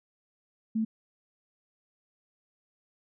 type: tone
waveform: sine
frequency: 221.1 Hz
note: A3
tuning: 9 cents sharp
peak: -25 dBFS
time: 0.75-0.85 s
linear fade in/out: 10 ms
effects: none